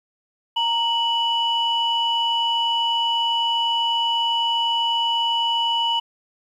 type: tone pair together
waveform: sine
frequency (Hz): 928 / 2955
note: A#5 / F#7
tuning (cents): -8 / -3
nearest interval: octave + minor sixth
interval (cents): 2005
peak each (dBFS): -21 / -20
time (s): 0.56-6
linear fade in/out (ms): 10
effects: tanh soft clip ceiling -11 dBFS + 9-bit